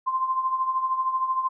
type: tone with tremolo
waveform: sine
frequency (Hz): 1044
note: C6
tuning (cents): -4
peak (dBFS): -19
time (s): 0.06-1.49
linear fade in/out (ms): 20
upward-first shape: triangle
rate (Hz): 13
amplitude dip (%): 70
effects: none